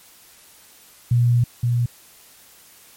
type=tone pair in turn; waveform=sine; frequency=120.5 / 120.5 Hz; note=B2 / B2; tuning=-42 / -42 cents; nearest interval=unison; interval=0 cents; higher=neither; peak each=-13 / -16 dBFS; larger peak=first; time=1.11-1.44 / 1.63-1.86 s; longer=first; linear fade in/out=5 ms; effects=white hiss -49 dBFS RMS until 2.96 s + MP3 64 kbps